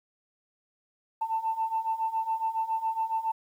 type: beating tone pair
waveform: sine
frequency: 888 / 895.2 Hz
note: A5 / A5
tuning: +16 / +30 cents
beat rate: 7.2 Hz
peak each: -31 / -28 dBFS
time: 1.21-3.32 s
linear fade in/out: 10 ms
effects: tanh soft clip ceiling -19 dBFS + 10-bit